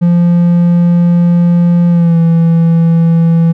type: tone with pitch glide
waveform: triangle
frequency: 173.1 to 166.14 Hz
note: F3 to E3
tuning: -15 to +14 cents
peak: -3 dBFS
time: 0.01-3.53 s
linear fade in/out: 20 ms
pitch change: -71 cents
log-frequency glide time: 1.89-2.18 s
effects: none